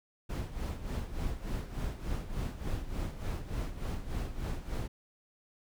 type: noise with tremolo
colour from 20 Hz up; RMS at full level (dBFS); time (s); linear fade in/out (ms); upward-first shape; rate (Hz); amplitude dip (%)
brown; -33; 0.29-4.88; 10; sine; 3.4; 70
effects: none